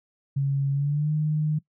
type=tone with pitch glide; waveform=sine; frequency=138.59 to 152.89 Hz; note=C#3 to D#3; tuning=0 to -30 cents; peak=-21 dBFS; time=0.36-1.59 s; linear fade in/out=10 ms; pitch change=+170 cents; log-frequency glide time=0.72-1.12 s; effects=noise-tail reverb RT60 0.1 s tail -20 dB re dry